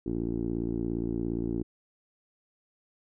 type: tone with low-pass filter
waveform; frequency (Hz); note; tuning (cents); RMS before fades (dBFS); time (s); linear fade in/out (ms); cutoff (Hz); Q
10% pulse; 57.3; A#1; -29; -31; 0.06-1.63; 5; 340; 3.4
effects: none